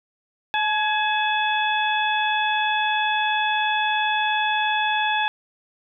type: harmonic tone with a mistuned harmonic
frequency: 857 Hz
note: A5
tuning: 46 cents flat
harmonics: 1 / 2 / 3 / 4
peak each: -22 / -25 / -27 / -28 dBFS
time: 0.54-5.28 s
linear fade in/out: 0 ms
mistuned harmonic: 2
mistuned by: -47 cents
effects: none